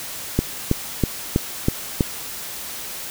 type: click train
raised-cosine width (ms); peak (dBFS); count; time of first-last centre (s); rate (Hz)
3; -3; 6; 0.39-2.008; 3.09
effects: white hiss -32 dBFS RMS until 3.1 s